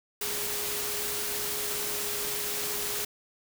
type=tone in noise; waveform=sine; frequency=415.3 Hz; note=G#4; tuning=in tune; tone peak=-40 dBFS; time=0.21-3.05 s; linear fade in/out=5 ms; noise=white; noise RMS=-32 dBFS; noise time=0.21-3.05 s; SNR=-11 dB; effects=none